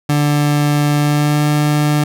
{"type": "tone with pitch glide", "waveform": "30% pulse", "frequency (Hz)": [146.83, 148.79], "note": ["D3", "D3"], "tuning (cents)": [0, 23], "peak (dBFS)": -9, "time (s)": [0.09, 2.04], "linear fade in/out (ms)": 5, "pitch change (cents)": 23, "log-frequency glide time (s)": [0.97, 1.45], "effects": []}